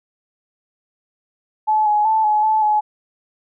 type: tone with pitch steps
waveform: sine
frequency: 861 / 840 / 878 / 848 / 869 / 847 Hz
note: A5 / G#5 / A5 / G#5 / A5 / G#5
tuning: -38 / +19 / -4 / +36 / -22 / +34 cents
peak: -13 dBFS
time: 1.67-2.81 s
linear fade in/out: 20 ms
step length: 190 ms
effects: none